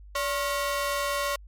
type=ring-modulated tone; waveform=sawtooth; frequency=831 Hz; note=G#5; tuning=1 cent sharp; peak=-19 dBFS; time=0.15-1.36 s; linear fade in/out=5 ms; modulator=256 Hz; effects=added 50 Hz sine -44 dBFS peak until 1.47 s + MP3 64 kbps